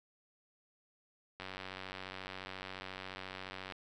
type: click train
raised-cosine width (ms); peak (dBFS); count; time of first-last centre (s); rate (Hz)
0.3; -27; 220; 1.4-3.722; 94.3
effects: none